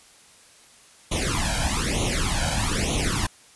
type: noise with flanger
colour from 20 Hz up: pink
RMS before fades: -24 dBFS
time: 1.11-3.27 s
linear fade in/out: 10 ms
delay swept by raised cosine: 0.3 to 1.3 ms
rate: 1.1 Hz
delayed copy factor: +0.95
effects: white hiss -52 dBFS RMS until 3.55 s + resampled to 24000 Hz